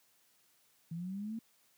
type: linear sweep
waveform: sine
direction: up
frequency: 161 to 230 Hz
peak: -37 dBFS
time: 0.91-1.39 s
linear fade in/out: 5 ms
effects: white hiss -70 dBFS RMS until 1.77 s + high-pass 100 Hz 12 dB/octave